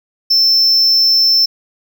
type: tone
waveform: triangle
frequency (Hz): 5330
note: E8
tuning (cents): +18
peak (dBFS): -7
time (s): 0.3-1.46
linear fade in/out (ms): 10
effects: 8-bit